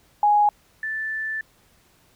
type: tone pair in turn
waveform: sine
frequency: 830.6 / 1760 Hz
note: G#5 / A6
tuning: 0 / 0 cents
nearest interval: octave + minor second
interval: 1300 cents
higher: second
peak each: -14 / -25 dBFS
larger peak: first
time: 0.23-0.49 / 0.83-1.41 s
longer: second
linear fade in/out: 2 ms
effects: pink hiss -59 dBFS RMS until 2.15 s